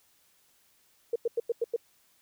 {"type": "tone bursts", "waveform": "sine", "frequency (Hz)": 466.4, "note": "A#4", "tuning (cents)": 1, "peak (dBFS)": -24, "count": 6, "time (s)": [1.13, 1.763], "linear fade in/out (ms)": 5, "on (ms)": 28, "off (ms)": 93, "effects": ["white hiss -66 dBFS RMS until 2.21 s"]}